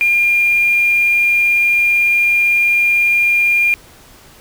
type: tone with quantisation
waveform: sine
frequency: 2406 Hz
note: D7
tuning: 41 cents sharp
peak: -10 dBFS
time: 0.01-3.74 s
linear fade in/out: 0 ms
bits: 5
effects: pink hiss -43 dBFS RMS until 4.4 s